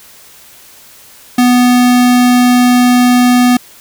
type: tone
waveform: square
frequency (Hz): 246.9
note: B3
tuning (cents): 0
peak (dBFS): -6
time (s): 1.38-3.57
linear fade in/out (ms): 5
effects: white hiss -39 dBFS RMS until 3.8 s